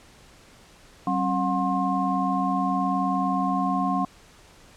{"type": "tone cluster", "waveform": "sine", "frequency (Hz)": [191.1, 270.2, 725, 1064], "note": ["G3", "C#4", "F#5", "C6"], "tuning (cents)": [-44, -44, -35, 29], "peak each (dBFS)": -27, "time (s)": [1.07, 4.05], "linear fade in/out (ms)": 2, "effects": ["pink hiss -52 dBFS RMS until 4.76 s", "low-pass 9000 Hz 12 dB/octave"]}